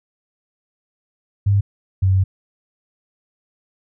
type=tone pair in turn; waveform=sine; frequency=100.3 / 94.91 Hz; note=G2 / F#2; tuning=+40 / +45 cents; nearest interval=minor second; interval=95 cents; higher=first; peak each=-12 dBFS; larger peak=neither; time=1.46-1.61 / 2.02-2.24 s; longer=second; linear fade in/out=10 ms; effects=none